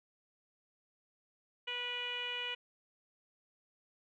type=tone with low-pass filter; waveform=10% pulse; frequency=488.8 Hz; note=B4; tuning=18 cents flat; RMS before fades=-39 dBFS; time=1.67-2.55 s; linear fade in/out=10 ms; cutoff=2800 Hz; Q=8.5; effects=none